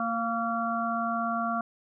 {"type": "harmonic tone with a mistuned harmonic", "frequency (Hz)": 229.2, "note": "A#3", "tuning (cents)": -29, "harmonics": [1, 3, 5, 6], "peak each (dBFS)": [-32, -31, -32, -33], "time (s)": [0, 1.61], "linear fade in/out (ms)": 2, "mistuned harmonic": 3, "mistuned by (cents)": 19, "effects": []}